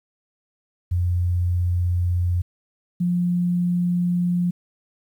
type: tone pair in turn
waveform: sine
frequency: 88.4 / 176.34 Hz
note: F2 / F3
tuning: +22 / +17 cents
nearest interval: octave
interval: 1195 cents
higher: second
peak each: -18 dBFS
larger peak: neither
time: 0.91-2.42 / 3-4.51 s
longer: neither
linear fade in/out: 10 ms
effects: 9-bit